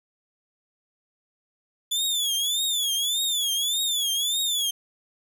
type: tone with vibrato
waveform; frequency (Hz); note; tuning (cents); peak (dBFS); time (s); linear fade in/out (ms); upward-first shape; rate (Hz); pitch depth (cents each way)
sawtooth; 3452; A7; -34; -20; 1.91-4.71; 10; triangle; 1.7; 160
effects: none